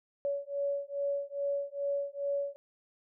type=beating tone pair; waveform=sine; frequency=563 / 565.4 Hz; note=C#5 / C#5; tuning=+27 / +34 cents; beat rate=2.4 Hz; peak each=-34 / -34 dBFS; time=0.25-2.56 s; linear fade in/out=0 ms; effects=none